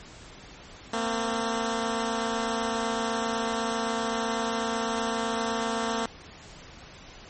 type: tone pair together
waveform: 10% pulse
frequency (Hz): 227.9 / 255.8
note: A#3 / C4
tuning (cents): -39 / -39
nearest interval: major second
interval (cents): 200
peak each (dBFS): -19 / -25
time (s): 0.93-6.06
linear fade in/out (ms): 5
effects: pink hiss -47 dBFS RMS until 7.29 s + MP3 32 kbps